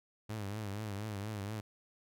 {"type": "tone with vibrato", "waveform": "sawtooth", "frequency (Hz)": 103.83, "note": "G#2", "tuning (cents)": 0, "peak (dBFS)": -34, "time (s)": [0.29, 1.61], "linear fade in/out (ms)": 10, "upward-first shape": "triangle", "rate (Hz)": 4.2, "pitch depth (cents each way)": 120, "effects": []}